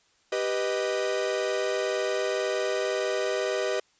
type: chord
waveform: 45% pulse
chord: G augmented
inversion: none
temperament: equal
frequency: 392 / 493.9 / 622.3 Hz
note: G4 / B4 / D#5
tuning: 0 / 0 / 0 cents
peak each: -30 dBFS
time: 0.32-3.8 s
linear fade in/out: 5 ms
effects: white hiss -65 dBFS RMS until 3.99 s + resampled to 16000 Hz